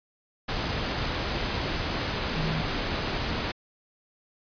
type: tone in noise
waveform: sine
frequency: 158.2 Hz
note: D#3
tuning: 29 cents sharp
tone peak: -28 dBFS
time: 2.36-2.62 s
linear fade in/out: 10 ms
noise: pink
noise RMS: -29 dBFS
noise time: 0.48-3.52 s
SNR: -2 dB
effects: resampled to 11025 Hz